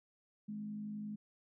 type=tone with frequency modulation; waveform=sine; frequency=210 Hz; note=G#3; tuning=19 cents sharp; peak=-40 dBFS; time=0.48-1.16 s; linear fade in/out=10 ms; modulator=51.5 Hz; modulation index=0.36; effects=none